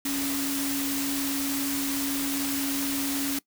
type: tone in noise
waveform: sine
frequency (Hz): 277.2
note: C#4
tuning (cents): 0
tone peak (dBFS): -28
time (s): 0.05-3.39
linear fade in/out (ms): 5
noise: white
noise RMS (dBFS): -31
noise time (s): 0.05-3.39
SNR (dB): 0
effects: noise-tail reverb RT60 0.1 s tail -21 dB re dry